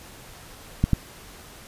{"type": "clicks", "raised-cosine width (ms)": 5, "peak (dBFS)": [-6, -6], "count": 2, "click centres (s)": [0.84, 0.933], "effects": ["pink hiss -45 dBFS RMS until 1.67 s", "resampled to 32000 Hz"]}